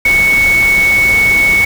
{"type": "tone in noise", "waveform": "sine", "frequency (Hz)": 2217, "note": "C#7", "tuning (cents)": 0, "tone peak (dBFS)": -7, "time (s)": [0.05, 1.65], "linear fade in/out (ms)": 5, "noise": "pink", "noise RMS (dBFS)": -21, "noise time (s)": [0.05, 1.65], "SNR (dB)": 11, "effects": []}